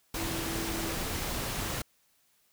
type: tone in noise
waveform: sine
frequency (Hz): 329.6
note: E4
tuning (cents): 0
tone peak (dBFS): -37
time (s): 0.16-0.95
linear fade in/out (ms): 5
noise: pink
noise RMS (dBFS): -34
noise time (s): 0.14-1.82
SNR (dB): -6
effects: white hiss -69 dBFS RMS until 2.52 s